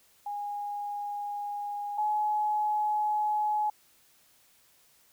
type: tone pair in turn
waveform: sine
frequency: 821 / 845.5 Hz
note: G#5 / G#5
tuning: -20 / +31 cents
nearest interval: minor second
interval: 51 cents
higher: second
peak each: -32 / -25 dBFS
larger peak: second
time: 0.26-1.98 / 1.98-3.7 s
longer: neither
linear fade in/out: 5 ms
effects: white hiss -63 dBFS RMS until 5.12 s